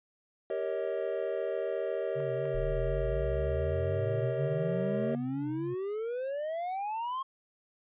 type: chord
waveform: triangle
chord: Eb dominant seventh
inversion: first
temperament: equal with one note detuned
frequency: 392 / 466.2 / 554.4 / 634.2 Hz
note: G4 / Bb4 / Db5 / Eb5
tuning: 0 / 0 / 0 / +33 cents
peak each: -34 dBFS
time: 0.5-5.15 s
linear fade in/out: 2 ms
type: tone with vibrato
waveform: sine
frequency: 135.6 Hz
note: C#3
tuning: 38 cents flat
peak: -37 dBFS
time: 2.15-5.75 s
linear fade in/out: 20 ms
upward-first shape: triangle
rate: 4.1 Hz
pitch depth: 110 cents each way
type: clicks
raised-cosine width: 0.5 ms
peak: -34 dBFS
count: 2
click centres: 2.203 / 2.455 s
type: exponential sweep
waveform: triangle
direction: up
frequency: 35 to 1084 Hz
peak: -30 dBFS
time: 2.54-7.23 s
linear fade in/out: 10 ms
effects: resampled to 8000 Hz